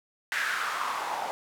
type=noise with band-pass filter sweep; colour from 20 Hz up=white; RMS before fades=-31 dBFS; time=0.32-1.31 s; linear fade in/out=0 ms; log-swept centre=1800 to 730 Hz; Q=3.8; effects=none